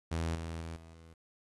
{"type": "tone with level steps", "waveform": "sawtooth", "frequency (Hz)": 82.2, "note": "E2", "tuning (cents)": -4, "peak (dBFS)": [-28, -34, -36, -47, -49], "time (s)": [0.11, 1.14], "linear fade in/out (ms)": 10, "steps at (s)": [0.35, 0.61, 0.76, 0.94], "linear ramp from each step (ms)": 2, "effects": ["resampled to 24000 Hz", "11-bit"]}